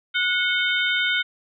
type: harmonic tone with a mistuned harmonic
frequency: 730 Hz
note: F#5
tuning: 24 cents flat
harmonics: 2 / 3 / 4 / 5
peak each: -23 / -25 / -26 / -27 dBFS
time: 0.14-1.23 s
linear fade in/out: 20 ms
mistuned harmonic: 4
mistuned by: +92 cents
effects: none